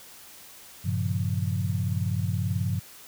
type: chord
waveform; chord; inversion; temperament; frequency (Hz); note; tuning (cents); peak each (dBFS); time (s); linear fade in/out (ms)
sine; G half-diminished seventh; none; equal; 98 / 116.54 / 138.59 / 174.61; G2 / Bb2 / Db3 / F3; 0 / 0 / 0 / 0; -27 / -31 / -32 / -32; 0.84-2.8; 20
effects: white hiss -48 dBFS RMS until 3.07 s